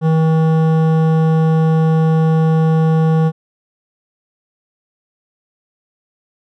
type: tone with hard clipping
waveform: sine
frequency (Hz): 160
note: D#3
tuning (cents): +49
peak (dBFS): -12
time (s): 0.01-3.32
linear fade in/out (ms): 50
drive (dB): 13
effects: none